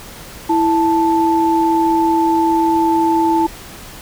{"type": "tone pair together", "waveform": "sine", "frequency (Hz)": [329.6, 879.3], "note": ["E4", "A5"], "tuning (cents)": [0, -1], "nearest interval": "octave + perfect fourth", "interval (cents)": 1699, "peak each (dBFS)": -14, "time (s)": [0.49, 3.47], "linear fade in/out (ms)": 10, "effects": ["pink hiss -35 dBFS RMS until 4.01 s"]}